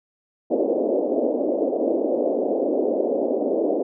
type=band-pass noise; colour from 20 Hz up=white; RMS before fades=-22 dBFS; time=0.5-3.83 s; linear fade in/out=10 ms; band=250 to 620 Hz; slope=48 dB/octave; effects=none